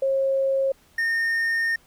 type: tone pair in turn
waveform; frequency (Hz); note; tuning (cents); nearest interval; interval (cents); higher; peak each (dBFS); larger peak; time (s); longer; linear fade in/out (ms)
sine / triangle; 540 / 1830; C#5 / A#6; -45 / -32; octave + major sixth; 2113; second; -19; neither; 0.02-0.72 / 0.98-1.76; second; 5
effects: pink hiss -58 dBFS RMS until 1.86 s